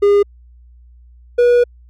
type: tone pair in turn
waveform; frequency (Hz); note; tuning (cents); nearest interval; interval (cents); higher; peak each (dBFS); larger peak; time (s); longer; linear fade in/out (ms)
triangle; 406.3 / 484.1; G#4 / B4; -38 / -35; minor third; 303; second; -6; neither; 0.02-0.23 / 1.38-1.64; second; 10
effects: added 60 Hz sine -41 dBFS peak until 1.89 s